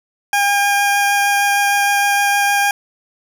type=tone with vibrato; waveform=20% pulse; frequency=807 Hz; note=G#5; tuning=50 cents flat; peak=-8 dBFS; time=0.33-2.71 s; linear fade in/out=2 ms; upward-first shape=triangle; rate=6.5 Hz; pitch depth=9 cents each way; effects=none